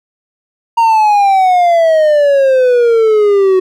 triangle exponential sweep, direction down, 932.3 to 370 Hz, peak -4 dBFS, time 0.77-3.6 s, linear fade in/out 10 ms, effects none

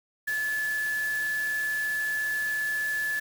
sine tone in noise, 1726 Hz, A6, 34 cents flat, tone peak -26 dBFS, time 0.27-3.2 s, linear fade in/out 10 ms, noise white, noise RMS -41 dBFS, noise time 0.27-3.2 s, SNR +12 dB, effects none

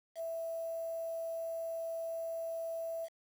sine tone with quantisation, 659.3 Hz, E5, in tune, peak -36 dBFS, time 0.15-3.09 s, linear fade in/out 50 ms, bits 9, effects none

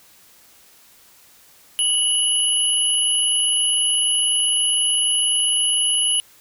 sine tone pair together, 2947 / 10529 Hz, F#7 / E9, -8 / -3 cents, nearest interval octave + minor seventh, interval 2205 cents, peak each -19 dBFS, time 1.79-6.2 s, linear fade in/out 0 ms, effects white hiss -51 dBFS RMS until 6.4 s

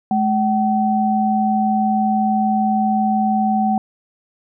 sine tone pair together, 213.5 / 761 Hz, G#3 / F#5, +48 / +48 cents, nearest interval octave + minor seventh, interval 2200 cents, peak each -17 dBFS, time 0.11-3.78 s, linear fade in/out 2 ms, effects none

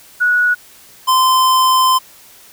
sine / square tone pair in turn, 1464 / 1033.2 Hz, F#6 / C6, -19 / -22 cents, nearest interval tritone, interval 603 cents, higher first, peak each -10 dBFS, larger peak neither, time 0.2-0.55 / 1.07-1.99 s, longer second, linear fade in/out 20 ms, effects white hiss -43 dBFS RMS until 2.52 s

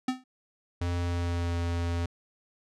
square tone with exponential decay, 256.4 Hz, C4, 35 cents flat, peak -23 dBFS, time 0.08-0.24 s, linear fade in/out 5 ms, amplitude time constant 34 ms
square tone with pitch glide, 87.3 to 85.65 Hz, F2 to F2, 0 to -33 cents, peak -28 dBFS, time 0.81-2.06 s, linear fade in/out 5 ms, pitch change -33 cents, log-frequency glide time 0.97-1.58 s
effects low-pass 7000 Hz 12 dB/octave

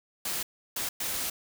white noise bursts at uneven times, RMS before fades -32 dBFS, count 3, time 0.25-0.43 / 0.76-0.89 / 1-1.3 s, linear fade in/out 5 ms, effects none

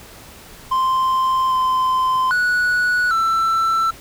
triangle tone with pitch steps, 1043 / 1032 / 1470 / 1334 Hz, C6 / C6 / F#6 / E6, -6 / -24 / -12 / +20 cents, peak -13 dBFS, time 0.71-3.91 s, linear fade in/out 10 ms, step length 800 ms, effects pink hiss -41 dBFS RMS until 4 s

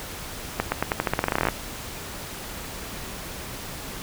accelerating click train, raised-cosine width 0.5 ms, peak -6 dBFS, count 18, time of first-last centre 0.6-1.486 s, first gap 120 ms, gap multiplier 0.88, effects pink hiss -36 dBFS RMS until 4.02 s

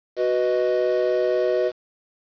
triangle chord, B major, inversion second, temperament equal, 370 / 493.9 / 622.3 Hz, F#4 / B4 / D#5, 0 / 0 / 0 cents, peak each -21 dBFS, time 0.16-1.72 s, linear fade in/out 50 ms, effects resampled to 11025 Hz + 7-bit

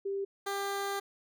sine / 15% pulse tone pair in turn, 394.4 / 397.8 Hz, G4 / G4, +11 / +25 cents, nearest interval unison, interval 14 cents, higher second, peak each -31 / -26 dBFS, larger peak second, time 0.05-0.25 / 0.46-1 s, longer second, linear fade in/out 10 ms, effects none

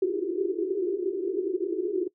white band-pass noise, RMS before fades -28 dBFS, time 0.02-2.08 s, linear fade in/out 5 ms, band 340 to 400 Hz, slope 96 dB/octave, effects noise-tail reverb RT60 0.1 s tail -21 dB re dry

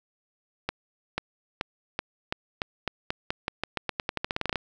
accelerating click train, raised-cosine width 0.3 ms, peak -11 dBFS, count 24, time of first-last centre 0.69-4.558 s, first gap 490 ms, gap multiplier 0.88, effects none

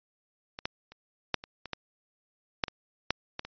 clicks, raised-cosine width 0.2 ms, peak -20 / -12 / -30 / -7 / -24 / -22 / -15 / -7 / -19 / -7 / -16 / -23 dBFS, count 12, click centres 0.589 / 0.655 / 0.92 / 1.343 / 1.439 / 1.657 / 1.733 / 2.638 / 2.682 / 3.106 / 3.394 / 3.45 s, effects resampled to 11025 Hz

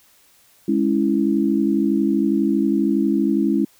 sine chord, C# minor, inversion second, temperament equal, 207.7 / 277.2 / 329.6 Hz, G#3 / C#4 / E4, 0 / 0 / 0 cents, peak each -20 dBFS, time 0.68-3.65 s, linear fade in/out 5 ms, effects white hiss -55 dBFS RMS until 3.79 s

